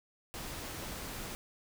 pink noise, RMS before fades -42 dBFS, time 0.34-1.35 s, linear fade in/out 0 ms, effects none

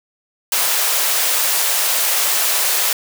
white high-pass noise, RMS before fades -17 dBFS, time 0.52-2.93 s, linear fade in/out 2 ms, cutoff 460 Hz, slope 24 dB/octave, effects none

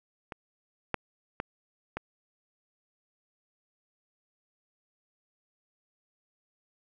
clicks, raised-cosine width 0.5 ms, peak -23 / -12 / -16 / -18 dBFS, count 4, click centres 0.322 / 0.943 / 1.401 / 1.97 s, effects none

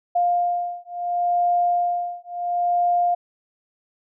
sine beating tone pair, 703 / 703.72 Hz, F5 / F5, +11 / +13 cents, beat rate 0.72 Hz, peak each -22 dBFS, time 0.15-3.15 s, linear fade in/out 10 ms, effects none

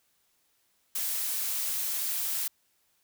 blue noise, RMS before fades -31 dBFS, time 0.95-2.48 s, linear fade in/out 5 ms, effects white hiss -71 dBFS RMS until 3.03 s

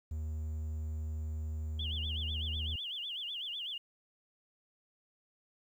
triangle tone, 77.78 Hz, D#2, in tune, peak -33 dBFS, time 0.11-2.76 s, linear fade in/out 5 ms
sine tone with vibrato, 3136 Hz, G7, in tune, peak -37 dBFS, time 1.79-3.78 s, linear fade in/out 5 ms, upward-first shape sine, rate 8 Hz, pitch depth 200 cents each way
effects 11-bit

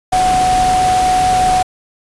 sine tone in noise, 740 Hz, F#5, in tune, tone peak -10 dBFS, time 0.12-1.63 s, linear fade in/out 10 ms, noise pink, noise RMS -21 dBFS, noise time 0.12-1.63 s, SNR +8 dB, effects resampled to 24000 Hz

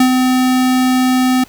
square tone with ADSR envelope, 255.5 Hz, C4, 41 cents flat, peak -7 dBFS, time 0-1.44 s, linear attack 4 ms, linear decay 83 ms, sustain -4 dB, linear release 6 ms, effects pink hiss -43 dBFS RMS until 1.48 s

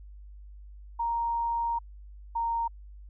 sine tone pair in turn, 933 / 926.6 Hz, A#5 / A#5, +1 / -11 cents, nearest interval unison, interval 12 cents, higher first, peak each -26 dBFS, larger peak neither, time 0.99-1.79 / 2.35-2.68 s, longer first, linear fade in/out 10 ms, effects added 50 Hz sine -44 dBFS peak until 3.09 s

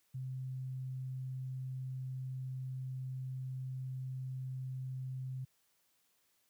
sine tone, 130 Hz, C3, 11 cents flat, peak -38 dBFS, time 0.14-5.45 s, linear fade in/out 10 ms, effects white hiss -75 dBFS RMS until 6.49 s + high-pass 60 Hz 12 dB/octave

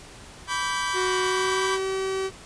sawtooth chord, G major, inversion first, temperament equal with one note detuned, 987.8 / 1151.1 / 1568 Hz, B5 / D6 / G6, 0 / -35 / 0 cents, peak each -25 / -26 / -26 dBFS, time 0.47-1.79 s, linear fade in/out 50 ms
45% pulse tone with pitch glide, 370 to 382.8 Hz, F#4 to G4, 0 to -41 cents, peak -25 dBFS, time 0.93-2.31 s, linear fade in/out 50 ms, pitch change +59 cents, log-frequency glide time 1.21-1.83 s
effects pink hiss -45 dBFS RMS until 2.45 s + resampled to 22050 Hz

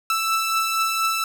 sawtooth beating tone pair, 1318.5 / 1322.7 Hz, E6 / E6, 0 / +5 cents, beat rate 4.2 Hz, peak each -25 / -17 dBFS, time 0.1-1.24 s, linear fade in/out 2 ms, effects none

